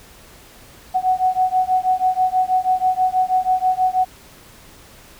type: beating tone pair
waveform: sine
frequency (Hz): 740 / 746.2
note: F#5 / F#5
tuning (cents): 0 / +14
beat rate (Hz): 6.2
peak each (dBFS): -18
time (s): 0.94-4.05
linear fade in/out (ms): 20
effects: pink hiss -45 dBFS RMS until 5.19 s